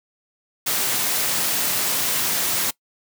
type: high-pass noise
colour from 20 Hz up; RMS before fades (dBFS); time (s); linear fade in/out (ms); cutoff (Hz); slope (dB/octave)
white; -22; 0.66-2.71; 10; 100; 48
effects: noise-tail reverb RT60 0.1 s tail -22 dB re dry